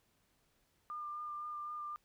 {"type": "tone with vibrato", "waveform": "sine", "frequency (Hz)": 1200, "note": "D6", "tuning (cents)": 37, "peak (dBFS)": -40, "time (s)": [0.9, 1.96], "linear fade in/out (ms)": 0, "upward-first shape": "sine", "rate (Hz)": 3.9, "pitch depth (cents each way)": 15, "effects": ["pink hiss -75 dBFS RMS until 2.04 s"]}